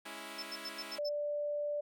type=chord; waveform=5% pulse; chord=C# minor; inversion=second; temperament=equal; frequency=207.7 / 277.2 / 329.6 Hz; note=G#3 / C#4 / E4; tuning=0 / 0 / 0 cents; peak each=-39 / -38 / -35 dBFS; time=0.05-0.99 s; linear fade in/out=10 ms
type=tone bursts; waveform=triangle; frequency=5274 Hz; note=E8; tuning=in tune; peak=-38 dBFS; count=6; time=0.38-1.093 s; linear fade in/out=10 ms; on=48 ms; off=85 ms
type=tone; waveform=sine; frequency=587.3 Hz; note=D5; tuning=in tune; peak=-33 dBFS; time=0.98-1.81 s; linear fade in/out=10 ms
effects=none